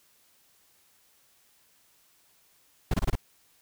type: noise bursts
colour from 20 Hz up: brown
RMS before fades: -24 dBFS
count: 5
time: 2.91-3.155 s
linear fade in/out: 5 ms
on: 29 ms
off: 25 ms
effects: white hiss -64 dBFS RMS until 3.61 s